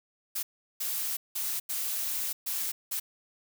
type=noise bursts at uneven times; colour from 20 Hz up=blue; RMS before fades=-32 dBFS; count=6; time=0.35-0.43 / 0.8-1.17 / 1.35-1.6 / 1.69-2.33 / 2.46-2.72 / 2.91-3 s; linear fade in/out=10 ms; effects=none